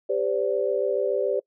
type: tone cluster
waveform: sine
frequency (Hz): 395.4 / 510 / 577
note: G4 / C5 / D5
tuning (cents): +15 / -44 / -31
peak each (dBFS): -26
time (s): 0.09-1.4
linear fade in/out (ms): 10
effects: noise-tail reverb RT60 0.1 s tail -24 dB re dry